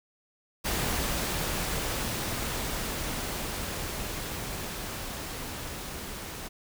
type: noise with level ramp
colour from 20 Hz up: pink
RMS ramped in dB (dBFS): -29 to -39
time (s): 0.64-6.49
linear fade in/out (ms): 20
effects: none